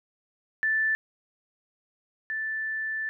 sine tone pair in turn, 1760 / 1760 Hz, A6 / A6, 0 / 0 cents, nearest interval unison, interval 0 cents, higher neither, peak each -22 / -28 dBFS, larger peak first, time 0.63-0.95 / 2.3-3.09 s, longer second, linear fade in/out 0 ms, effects none

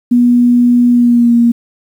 sine tone with pitch glide, 242.7 to 235.7 Hz, B3 to A#3, -30 to +19 cents, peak -5 dBFS, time 0.11-1.52 s, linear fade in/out 10 ms, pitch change -51 cents, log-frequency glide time 0.91-1.34 s, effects 7-bit

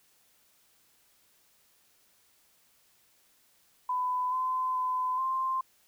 sine tone with pitch steps, 1002 / 1024 / 1015 / 1048 Hz, B5 / C6 / B5 / C6, +25 / -38 / +47 / +2 cents, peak -27 dBFS, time 3.89-5.61 s, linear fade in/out 5 ms, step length 430 ms, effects white hiss -66 dBFS RMS until 5.87 s

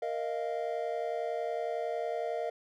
triangle chord, Bb suspended fourth, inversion none, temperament equal with one note detuned, 466.2 / 622.3 / 693.2 Hz, Bb4 / Eb5 / F5, 0 / 0 / -13 cents, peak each -34 dBFS, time 0.02-2.5 s, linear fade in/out 5 ms, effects none

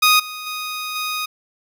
15% pulse tone with level steps, 1244.5 Hz, D#6, in tune, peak -5 / -23 / -19 / -16 dBFS, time 0.02-1.26 s, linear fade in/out 10 ms, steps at 0.19 / 0.46 / 0.95 s, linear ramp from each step 10 ms, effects none

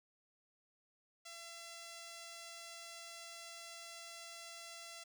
5% pulse tone, 676 Hz, E5, 43 cents sharp, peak -38 dBFS, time 1.25-5.04 s, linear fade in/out 10 ms, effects none

